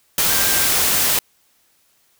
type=tone in noise; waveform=sine; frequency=1581 Hz; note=G6; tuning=14 cents sharp; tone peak=-28 dBFS; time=0.3-0.67 s; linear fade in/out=2 ms; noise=white; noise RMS=-17 dBFS; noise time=0.18-1.19 s; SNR=-14 dB; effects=white hiss -60 dBFS RMS until 2.19 s